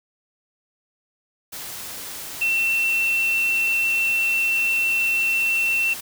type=tone in noise; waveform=sine; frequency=2697 Hz; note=E7; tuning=39 cents sharp; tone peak=-18 dBFS; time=2.41-5.94 s; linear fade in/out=10 ms; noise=white; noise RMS=-34 dBFS; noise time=1.52-6.01 s; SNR=+13 dB; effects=none